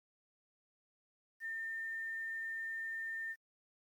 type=tone with quantisation; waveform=sine; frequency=1807 Hz; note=A6; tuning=46 cents sharp; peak=-38 dBFS; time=1.4-3.36 s; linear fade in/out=50 ms; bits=11; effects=MP3 96 kbps